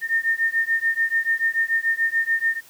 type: beating tone pair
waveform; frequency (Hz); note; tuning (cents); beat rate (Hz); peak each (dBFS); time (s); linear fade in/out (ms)
sine; 1817 / 1823.9; A#6 / A#6; -45 / -38; 6.9; -22; 0.01-2.61; 50
effects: white hiss -50 dBFS RMS until 2.69 s